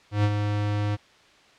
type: tone with ADSR envelope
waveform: square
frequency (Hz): 103.83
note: G#2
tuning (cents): 0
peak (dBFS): -18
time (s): 0.11-0.97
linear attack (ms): 130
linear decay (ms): 53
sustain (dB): -6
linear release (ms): 29
effects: white hiss -55 dBFS RMS until 1.58 s + low-pass 4000 Hz 12 dB/octave